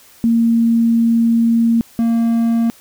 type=tone pair in turn; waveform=sine / triangle; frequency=230.6 / 230.6 Hz; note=A#3 / A#3; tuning=-19 / -19 cents; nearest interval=unison; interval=0 cents; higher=neither; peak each=-10 dBFS; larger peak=neither; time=0.24-1.81 / 1.99-2.7 s; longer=first; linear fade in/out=0 ms; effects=white hiss -46 dBFS RMS until 2.8 s